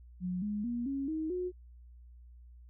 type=tone with pitch steps; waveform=sine; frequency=181.1 / 208 / 239 / 274.5 / 315.3 / 362.2 Hz; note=F#3 / G#3 / A#3 / C#4 / D#4 / F#4; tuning=-37 / +3 / +43 / -17 / +23 / -37 cents; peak=-32 dBFS; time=0.2-1.52 s; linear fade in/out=50 ms; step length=220 ms; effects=added 60 Hz sine -51 dBFS peak until 2.69 s